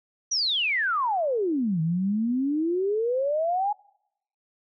sine exponential two-way sweep, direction down then up, 6010 to 156.4 to 846 Hz, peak -22 dBFS, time 0.31-3.73 s, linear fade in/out 10 ms, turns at 1.81 s, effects noise-tail reverb RT60 0.8 s tail -26 dB re dry

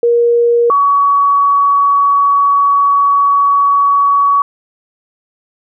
sine tone pair in turn, 472.9 / 1128.7 Hz, A#4 / C#6, +25 / +31 cents, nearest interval octave + minor third, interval 1506 cents, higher second, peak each -7 dBFS, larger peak neither, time 0.03-0.7 / 0.7-4.42 s, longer second, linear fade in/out 2 ms, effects none

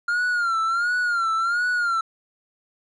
triangle tone with vibrato, 1396.9 Hz, F6, in tune, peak -18 dBFS, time 0.08-2.01 s, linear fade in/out 5 ms, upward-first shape sine, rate 1.4 Hz, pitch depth 95 cents each way, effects resampled to 24000 Hz

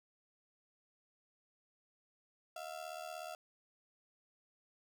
35% pulse ring-modulated tone, 675 Hz, E5, 41 cents sharp, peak -39 dBFS, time 2.56-3.35 s, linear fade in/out 2 ms, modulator 38.3 Hz, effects none

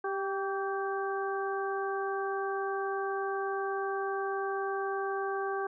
harmonic tone with a mistuned harmonic, 392 Hz, G4, in tune, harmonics 1 / 2 / 3 / 4, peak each -33 / -36 / -38 / -39 dBFS, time 0.04-5.67 s, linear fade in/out 5 ms, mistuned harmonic 3, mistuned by -41 cents, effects none

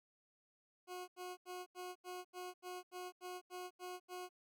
20% pulse tone bursts, 362.4 Hz, F#4, 36 cents flat, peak -40 dBFS, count 12, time 0.87-4.292 s, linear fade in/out 50 ms, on 210 ms, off 82 ms, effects none

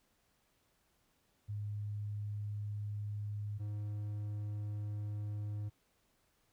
sine / triangle tone pair in turn, 103.83 / 104.23 Hz, G#2 / G#2, 0 / +7 cents, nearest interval unison, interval 7 cents, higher second, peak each -37 / -35 dBFS, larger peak second, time 1.48-3.59 / 3.59-5.7 s, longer neither, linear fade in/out 20 ms, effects pink hiss -75 dBFS RMS until 6.52 s

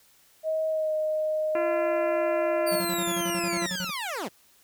sine tone with pitch glide, 633 to 620 Hz, D#5 to D#5, +30 to -6 cents, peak -24 dBFS, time 0.43-2.82 s, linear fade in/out 50 ms, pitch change -36 cents, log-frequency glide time 0.69-0.93 s
harmonic tone, 341.7 Hz, F4, 38 cents flat, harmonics 1 / 2 / 3 / 4 / 5 / 6 / 7 / 8, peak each -30 / -34 / -36 / -37 / -40 / -42 / -42 / -45 dBFS, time 1.55-3.66 s, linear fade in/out 2 ms
15% pulse linear sweep, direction down, 4699 to 146.83 Hz, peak -24 dBFS, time 2.66-4.29 s, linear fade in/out 20 ms
square tone with tremolo, 182.9 Hz, F#3, 20 cents flat, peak -32 dBFS, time 2.71-3.91 s, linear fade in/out 20 ms, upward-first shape square, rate 11 Hz, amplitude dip 80%
effects white hiss -60 dBFS RMS until 4.63 s

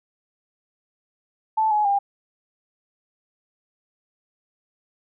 sine tone with pitch steps, 876 / 843 / 801 Hz, A5 / G#5 / G5, -8 / +26 / +37 cents, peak -17 dBFS, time 1.57-1.99 s, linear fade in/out 10 ms, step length 140 ms, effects none

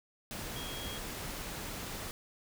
sine tone in noise, 3276 Hz, G#7, 24 cents flat, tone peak -44 dBFS, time 0.56-0.98 s, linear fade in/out 0 ms, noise pink, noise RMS -41 dBFS, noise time 0.31-2.11 s, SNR -6 dB, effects none

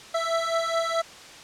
25% pulse beating tone pair, 660 / 664.7 Hz, E5 / E5, +2 / +14 cents, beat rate 4.7 Hz, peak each -23 dBFS, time 0.14-1.02 s, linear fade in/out 10 ms, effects white hiss -44 dBFS RMS until 1.43 s + low-pass 6000 Hz 12 dB/octave

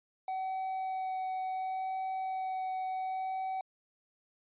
triangle tone with vibrato, 755 Hz, F#5, 35 cents sharp, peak -31 dBFS, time 0.28-3.61 s, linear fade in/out 2 ms, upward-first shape sine, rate 0.7 Hz, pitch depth 9 cents each way, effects resampled to 8000 Hz

